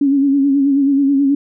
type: tone with vibrato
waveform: sine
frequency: 277.7 Hz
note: C#4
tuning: 3 cents sharp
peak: -10 dBFS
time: 0.01-1.35 s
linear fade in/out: 5 ms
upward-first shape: sine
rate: 9.3 Hz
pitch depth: 51 cents each way
effects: none